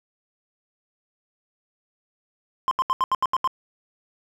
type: tone bursts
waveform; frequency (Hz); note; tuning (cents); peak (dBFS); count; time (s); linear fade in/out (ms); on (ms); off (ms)
triangle; 1046.5; C6; 0; -16; 8; 2.68-3.475; 0; 32; 77
effects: none